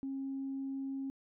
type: tone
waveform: sine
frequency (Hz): 270.6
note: C#4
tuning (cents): -42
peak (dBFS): -35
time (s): 0.03-1.1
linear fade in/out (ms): 0
effects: tanh soft clip ceiling -31 dBFS